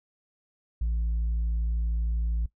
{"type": "tone with tanh clipping", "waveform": "triangle", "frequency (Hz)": 56.4, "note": "A1", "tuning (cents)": 44, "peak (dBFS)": -25, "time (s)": [0.81, 2.46], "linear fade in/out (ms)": 5, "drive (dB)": 7, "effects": ["noise-tail reverb RT60 0.1 s tail -18 dB re dry"]}